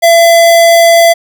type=tone; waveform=square; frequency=674 Hz; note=E5; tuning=38 cents sharp; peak=-3 dBFS; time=0.02-1.14 s; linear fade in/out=20 ms; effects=none